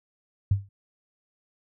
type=tone with exponential decay; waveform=sine; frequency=98.9 Hz; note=G2; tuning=16 cents sharp; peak=-15 dBFS; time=0.51-0.69 s; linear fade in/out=5 ms; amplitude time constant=37 ms; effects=none